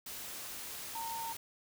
sine tone in noise, 914 Hz, A#5, 34 cents flat, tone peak -38 dBFS, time 0.95-1.33 s, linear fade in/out 5 ms, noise white, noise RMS -44 dBFS, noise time 0.06-1.37 s, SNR +3 dB, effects none

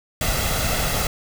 pink noise with comb filter, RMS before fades -22 dBFS, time 0.21-1.07 s, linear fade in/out 2 ms, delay 1.5 ms, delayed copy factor +0.55, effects none

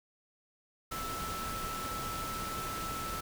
sine tone in noise, 1318.5 Hz, E6, in tune, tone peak -38 dBFS, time 0.91-3.21 s, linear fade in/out 10 ms, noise pink, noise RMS -40 dBFS, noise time 0.91-3.21 s, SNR -1 dB, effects none

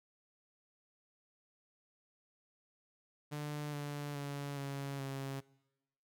sawtooth tone with pitch steps, 148.2 / 145.15 / 142.16 / 139.24 / 136.37 Hz, D3 / D3 / C#3 / C#3 / C#3, +16 / -20 / +44 / +8 / -28 cents, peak -35 dBFS, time 3.31-5.41 s, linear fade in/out 20 ms, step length 420 ms, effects noise-tail reverb RT60 1.0 s tail -23 dB re dry

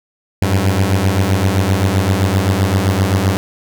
sawtooth beating tone pair, 92.5 / 100.2 Hz, F#2 / G2, 0 / +38 cents, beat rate 7.7 Hz, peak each -11 dBFS, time 0.42-3.37 s, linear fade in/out 0 ms, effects none

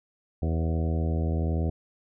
harmonic tone with a mistuned harmonic, 81 Hz, E2, 30 cents flat, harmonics 1 / 2 / 3 / 4 / 5 / 6 / 7 / 8 / 9, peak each -25 / -31 / -35 / -37 / -39 / -41 / -42 / -43 / -44 dBFS, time 0.42-1.7 s, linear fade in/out 5 ms, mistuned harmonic 7, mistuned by -38 cents, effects none

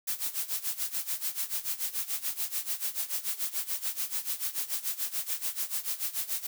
blue noise with tremolo, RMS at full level -30 dBFS, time 0.07-6.47 s, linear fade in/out 10 ms, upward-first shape sine, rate 6.9 Hz, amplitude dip 85%, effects none

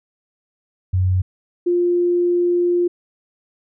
sine tone pair in turn, 92.5 / 351 Hz, F#2 / F4, 0 / +9 cents, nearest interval octave + major seventh, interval 2309 cents, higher second, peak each -14 / -14 dBFS, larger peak neither, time 0.93-1.22 / 1.66-2.88 s, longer second, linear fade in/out 10 ms, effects none

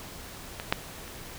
clicks, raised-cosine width 0.3 ms, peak -18 / -6 / -28 dBFS, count 3, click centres 0.599 / 0.725 / 1.079 s, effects pink hiss -43 dBFS RMS until 1.38 s

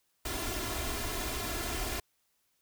pink noise with comb filter, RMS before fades -35 dBFS, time 0.25-2 s, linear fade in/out 5 ms, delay 2.9 ms, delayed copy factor +0.7, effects white hiss -75 dBFS RMS until 2.61 s

